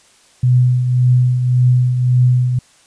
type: tone with tremolo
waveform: sine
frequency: 125.1 Hz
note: B2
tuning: 23 cents sharp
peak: -7 dBFS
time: 0.43-2.59 s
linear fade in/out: 5 ms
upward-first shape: triangle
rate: 1.8 Hz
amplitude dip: 55%
effects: white hiss -50 dBFS RMS until 2.86 s + resampled to 22050 Hz